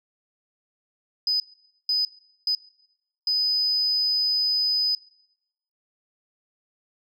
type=tone bursts at uneven times; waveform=sine; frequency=5000 Hz; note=D#8; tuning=8 cents sharp; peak=-19 dBFS; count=4; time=1.27-1.4 / 1.89-2.05 / 2.47-2.55 / 3.27-4.95 s; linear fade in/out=2 ms; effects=noise-tail reverb RT60 0.8 s tail -20 dB re dry + tanh soft clip ceiling -15 dBFS